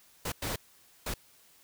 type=noise bursts at uneven times; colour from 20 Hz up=pink; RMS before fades=-34 dBFS; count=3; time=0.25-0.32 / 0.42-0.56 / 1.06-1.14 s; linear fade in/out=5 ms; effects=white hiss -61 dBFS RMS until 1.63 s